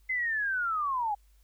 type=linear sweep; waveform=sine; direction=down; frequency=2071 to 798 Hz; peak=-27 dBFS; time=0.09-1.15 s; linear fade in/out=10 ms; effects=added 50 Hz sine -58 dBFS peak until 1.43 s + white hiss -71 dBFS RMS until 1.43 s